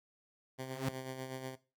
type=tone with tremolo; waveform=10% pulse; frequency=130.81 Hz; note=C3; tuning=in tune; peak=-31 dBFS; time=0.58-1.56 s; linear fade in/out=20 ms; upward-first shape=sine; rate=8.2 Hz; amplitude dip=50%
type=tone with exponential growth; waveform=sawtooth; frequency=133.8 Hz; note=C3; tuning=39 cents sharp; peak=-26 dBFS; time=0.58-0.89 s; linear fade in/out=5 ms; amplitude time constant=66 ms
effects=noise-tail reverb RT60 0.3 s tail -17 dB re dry